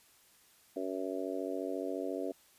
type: harmonic tone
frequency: 94.3 Hz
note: F#2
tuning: 33 cents sharp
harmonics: 3 / 4 / 5 / 6 / 7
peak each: -39 / -40 / -41 / -42 / -42 dBFS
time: 0.76-2.32 s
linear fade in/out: 5 ms
effects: white hiss -64 dBFS RMS until 2.58 s + resampled to 32000 Hz